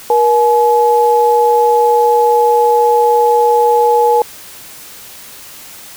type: tone pair together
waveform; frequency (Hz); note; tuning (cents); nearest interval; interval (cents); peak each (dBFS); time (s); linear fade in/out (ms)
sine; 476 / 850; A#4 / G#5; +36 / +40; minor seventh; 1004; -10; 0.1-4.22; 2
effects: white hiss -34 dBFS RMS until 5.96 s